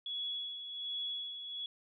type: tone with tremolo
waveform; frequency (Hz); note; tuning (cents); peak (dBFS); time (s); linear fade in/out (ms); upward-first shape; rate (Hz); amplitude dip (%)
sine; 3372; G#7; +26; -35; 0.06-1.66; 2; sine; 1.3; 55
effects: none